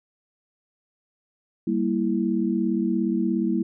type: chord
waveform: sine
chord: E diminished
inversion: first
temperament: equal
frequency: 196 / 233.1 / 329.6 Hz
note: G3 / Bb3 / E4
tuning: 0 / 0 / 0 cents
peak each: -25 dBFS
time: 1.67-3.63 s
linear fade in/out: 5 ms
effects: none